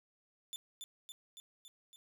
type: tone with echo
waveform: sawtooth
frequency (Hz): 3518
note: A7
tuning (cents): -1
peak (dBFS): -38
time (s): 0.53-0.56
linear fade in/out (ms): 0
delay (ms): 280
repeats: 5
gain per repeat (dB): -3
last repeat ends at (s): 1.96
effects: none